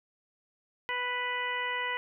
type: harmonic tone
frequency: 493.9 Hz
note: B4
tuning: in tune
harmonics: 1 / 2 / 3 / 4 / 5 / 6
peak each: -41 / -35 / -40 / -33 / -42 / -40 dBFS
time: 0.89-1.97 s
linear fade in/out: 0 ms
effects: none